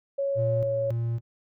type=tone; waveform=sine; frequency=554.4 Hz; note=C#5; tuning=in tune; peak=-24 dBFS; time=0.18-0.91 s; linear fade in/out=10 ms
type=tone with tremolo; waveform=triangle; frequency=116.54 Hz; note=A#2; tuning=in tune; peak=-23 dBFS; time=0.35-1.21 s; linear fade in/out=50 ms; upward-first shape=square; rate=1.8 Hz; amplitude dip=60%
effects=none